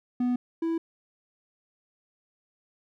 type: tone pair in turn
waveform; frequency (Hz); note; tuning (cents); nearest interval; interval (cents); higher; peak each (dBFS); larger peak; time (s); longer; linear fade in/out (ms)
triangle; 246.9 / 329.6; B3 / E4; 0 / 0; perfect fourth; 500; second; -21 / -23; first; 0.2-0.36 / 0.62-0.78; neither; 5
effects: none